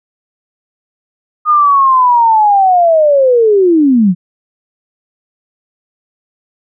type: linear sweep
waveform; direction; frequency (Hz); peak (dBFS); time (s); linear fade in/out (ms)
sine; down; 1235 to 168.3; -5; 1.45-4.15; 50
effects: none